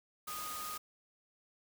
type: tone in noise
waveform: sine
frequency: 1238 Hz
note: D#6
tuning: 9 cents flat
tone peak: -42 dBFS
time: 0.27-0.78 s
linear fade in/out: 10 ms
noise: white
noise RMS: -44 dBFS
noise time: 0.27-0.78 s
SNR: -1 dB
effects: none